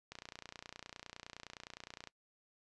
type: click train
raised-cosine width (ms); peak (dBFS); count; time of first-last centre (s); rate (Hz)
0.2; -29; 59; 0.12-2.073; 29.7
effects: noise-tail reverb RT60 0.1 s tail -21 dB re dry + resampled to 24000 Hz